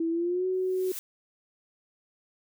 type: tone with pitch glide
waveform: sine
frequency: 329.6 to 372.1 Hz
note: E4 to F#4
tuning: 0 to +10 cents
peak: -25 dBFS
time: 0-0.92 s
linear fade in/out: 5 ms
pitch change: +210 cents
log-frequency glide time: 0.1-0.46 s
type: noise with exponential growth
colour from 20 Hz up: blue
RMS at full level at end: -35 dBFS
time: 0.53-0.99 s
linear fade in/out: 0 ms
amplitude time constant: 100 ms
effects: none